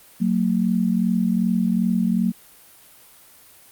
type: tone pair together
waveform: sine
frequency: 185 / 227.6 Hz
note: F#3 / A#3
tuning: 0 / -41 cents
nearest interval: major third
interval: 359 cents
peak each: -20 dBFS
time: 0.2-2.32 s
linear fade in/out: 20 ms
effects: white hiss -49 dBFS RMS until 3.71 s + Opus 32 kbps